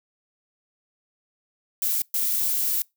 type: noise bursts at uneven times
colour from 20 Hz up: violet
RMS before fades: -24 dBFS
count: 2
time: 1.82-2.02 / 2.14-2.82 s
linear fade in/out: 2 ms
effects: noise-tail reverb RT60 0.2 s tail -25 dB re dry